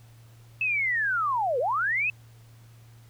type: linear two-way sweep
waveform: sine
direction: down then up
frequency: 2637 to 463.4 to 2637 Hz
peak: -23 dBFS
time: 0.61-2.1 s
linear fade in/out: 2 ms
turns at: 1.59 s
effects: added 115 Hz sine -49 dBFS peak until 3.09 s + pink hiss -60 dBFS RMS until 3.09 s